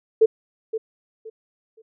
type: tone with echo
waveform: sine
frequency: 443.2 Hz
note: A4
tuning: 13 cents sharp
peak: -10 dBFS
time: 0.21-0.26 s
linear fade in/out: 10 ms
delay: 520 ms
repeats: 3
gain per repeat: -12 dB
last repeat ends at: 1.82 s
effects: none